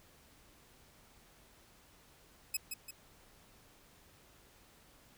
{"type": "tone with echo", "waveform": "5% pulse", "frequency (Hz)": 2557, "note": "D#7", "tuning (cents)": 47, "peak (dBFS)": -23, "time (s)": [2.54, 2.57], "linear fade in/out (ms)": 5, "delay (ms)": 170, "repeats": 2, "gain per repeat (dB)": -6, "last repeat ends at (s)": 2.91, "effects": ["pink hiss -63 dBFS RMS until 5.17 s"]}